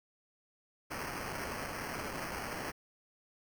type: noise with sample-and-hold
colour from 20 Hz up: violet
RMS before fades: -40 dBFS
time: 0.9-2.72 s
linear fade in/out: 20 ms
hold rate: 3675 Hz
effects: none

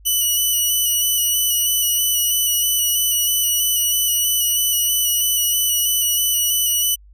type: tone with vibrato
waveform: 5% pulse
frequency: 2955 Hz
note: F#7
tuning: 3 cents flat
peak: -8 dBFS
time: 0.05-6.96 s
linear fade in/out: 20 ms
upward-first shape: square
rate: 3.1 Hz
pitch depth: 17 cents each way
effects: added 50 Hz sine -43 dBFS peak until 7.13 s

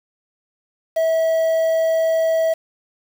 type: tone with quantisation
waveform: triangle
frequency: 649 Hz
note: E5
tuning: 27 cents flat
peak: -13 dBFS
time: 0.96-2.54 s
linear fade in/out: 10 ms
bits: 6
effects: none

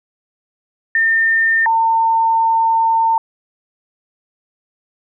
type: tone pair in turn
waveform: sine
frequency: 1810 / 905 Hz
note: A6 / A5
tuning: +48 / +48 cents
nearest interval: octave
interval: 1200 cents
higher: first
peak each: -11 dBFS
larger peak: neither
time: 0.95-1.66 / 1.66-3.18 s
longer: second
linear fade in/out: 2 ms
effects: none

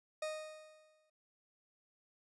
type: tone with exponential decay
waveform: 40% pulse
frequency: 620 Hz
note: D#5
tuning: 6 cents flat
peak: -35 dBFS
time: 0.22-1.1 s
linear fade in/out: 5 ms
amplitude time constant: 190 ms
effects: resampled to 24000 Hz

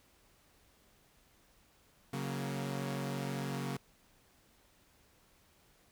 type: chord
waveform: sawtooth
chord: F# major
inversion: second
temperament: equal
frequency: 138.59 / 185 / 233.1 Hz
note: C#3 / F#3 / A#3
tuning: 0 / 0 / 0 cents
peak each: -34 / -38 / -38 dBFS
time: 2.13-3.77 s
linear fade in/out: 5 ms
effects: pink hiss -67 dBFS RMS until 5.91 s

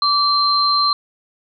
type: tone pair together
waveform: sine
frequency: 1160 / 4134 Hz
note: D6 / C8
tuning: -22 / -22 cents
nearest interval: octave + minor seventh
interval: 2200 cents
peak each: -16 dBFS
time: 0.02-0.93 s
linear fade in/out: 2 ms
effects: none

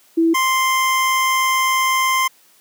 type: tone pair in turn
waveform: sine / 25% pulse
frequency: 329.6 / 1046.4 Hz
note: E4 / C6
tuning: 0 / 0 cents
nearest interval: octave + minor sixth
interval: 2000 cents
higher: second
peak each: -11 dBFS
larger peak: neither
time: 0.17-0.34 / 0.34-2.28 s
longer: second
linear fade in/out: 10 ms
effects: white hiss -53 dBFS RMS until 2.6 s + high-pass 200 Hz 12 dB/octave

